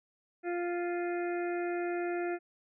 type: harmonic tone with a mistuned harmonic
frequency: 349.2 Hz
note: F4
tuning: in tune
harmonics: 1 / 2 / 4 / 5 / 6 / 7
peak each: -32 / -38 / -44 / -46 / -48 / -49 dBFS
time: 0.43-2.39 s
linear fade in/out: 50 ms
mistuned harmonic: 7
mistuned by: +17 cents
effects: none